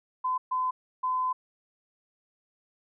sine tone bursts at uneven times, 1019 Hz, C6, 46 cents flat, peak -25 dBFS, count 3, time 0.24-0.38 / 0.51-0.71 / 1.03-1.33 s, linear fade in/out 10 ms, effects none

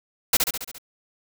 white noise with echo, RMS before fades -17 dBFS, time 0.33-0.37 s, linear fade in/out 5 ms, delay 69 ms, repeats 6, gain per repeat -4 dB, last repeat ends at 0.784 s, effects none

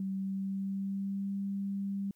sine tone with pitch glide, 192.7 to 197.66 Hz, G3 to G3, -29 to +15 cents, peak -32 dBFS, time 0-2.11 s, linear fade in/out 2 ms, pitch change +44 cents, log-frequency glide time 0.12-1.34 s, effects white hiss -75 dBFS RMS until 2.15 s

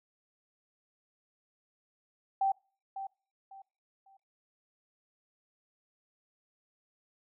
sine tone with echo, 779 Hz, G5, 11 cents flat, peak -25 dBFS, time 2.41-2.52 s, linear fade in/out 5 ms, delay 550 ms, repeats 3, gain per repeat -11 dB, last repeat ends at 4.17 s, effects noise-tail reverb RT60 0.4 s tail -26 dB re dry

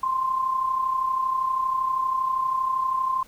sine tone with amplitude modulation, 1046.5 Hz, C6, in tune, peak -19 dBFS, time 0.03-3.23 s, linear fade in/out 5 ms, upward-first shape sine, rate 32.6 Hz, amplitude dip 55%, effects pink hiss -53 dBFS RMS until 3.27 s

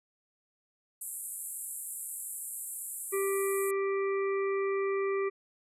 pink band-pass noise, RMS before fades -40 dBFS, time 1.01-3.71 s, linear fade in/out 5 ms, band 7700 to 13000 Hz, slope 96 dB/octave
harmonic tone, 392 Hz, G4, in tune, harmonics 1 / 3 / 5 / 6, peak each -28 / -38 / -42 / -44 dBFS, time 3.12-5.3 s, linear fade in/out 20 ms
effects none

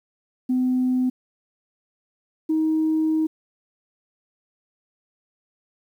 sine tone pair in turn, 254.1 / 315.2 Hz, B3 / D#4, +49 / +23 cents, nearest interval major third, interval 374 cents, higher second, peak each -17 dBFS, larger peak neither, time 0.49-1.1 / 2.49-3.27 s, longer second, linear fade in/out 10 ms, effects tanh soft clip ceiling -14 dBFS + 9-bit

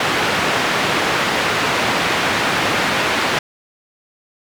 white band-pass noise, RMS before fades -18 dBFS, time 0-3.39 s, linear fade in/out 5 ms, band 110 to 2300 Hz, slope 12 dB/octave, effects none

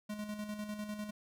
square tone with tremolo, 210 Hz, G#3, 19 cents sharp, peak -38 dBFS, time 0.09-1.11 s, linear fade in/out 10 ms, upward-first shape square, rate 10 Hz, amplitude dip 50%, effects none

